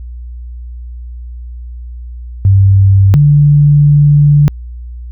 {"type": "tone pair in turn", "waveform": "sine", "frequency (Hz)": [97.5, 146.08], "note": ["G2", "D3"], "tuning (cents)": [-9, -9], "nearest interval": "perfect fifth", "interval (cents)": 700, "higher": "second", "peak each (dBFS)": -3, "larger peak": "neither", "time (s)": [[2.45, 3.14], [3.14, 4.48]], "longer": "second", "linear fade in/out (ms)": 0, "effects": ["added 60 Hz sine -23 dBFS peak until 5.11 s"]}